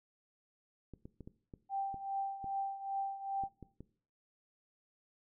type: clicks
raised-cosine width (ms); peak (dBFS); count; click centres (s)
3; -35; 10; 0.937 / 1.055 / 1.207 / 1.275 / 1.538 / 1.943 / 2.443 / 3.437 / 3.627 / 3.806
type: tone with tremolo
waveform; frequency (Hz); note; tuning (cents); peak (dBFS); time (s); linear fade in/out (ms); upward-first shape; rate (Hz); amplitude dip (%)
sine; 785; G5; +2; -32; 1.69-3.49; 50; triangle; 2.5; 80
effects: noise-tail reverb RT60 0.5 s tail -18 dB re dry